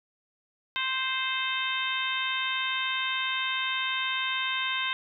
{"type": "harmonic tone with a mistuned harmonic", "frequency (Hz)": 523.3, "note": "C5", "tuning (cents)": 0, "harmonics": [2, 3, 4, 5, 6, 7], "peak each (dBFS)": [-34, -34, -34, -34, -34, -34], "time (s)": [0.76, 4.93], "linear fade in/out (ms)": 0, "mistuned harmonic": 6, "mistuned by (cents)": -20, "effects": []}